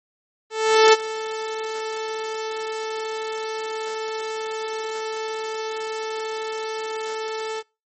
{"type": "tone with ADSR envelope", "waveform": "sawtooth", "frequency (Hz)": 440, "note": "A4", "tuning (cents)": 0, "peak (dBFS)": -5, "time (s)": [0.5, 7.63], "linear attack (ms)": 430, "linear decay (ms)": 26, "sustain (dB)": -17, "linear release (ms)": 41, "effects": ["noise-tail reverb RT60 0.3 s tail -26 dB re dry", "MP3 32 kbps"]}